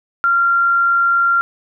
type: tone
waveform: sine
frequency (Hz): 1382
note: F6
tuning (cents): -19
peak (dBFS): -11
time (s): 0.24-1.41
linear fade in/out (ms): 0
effects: none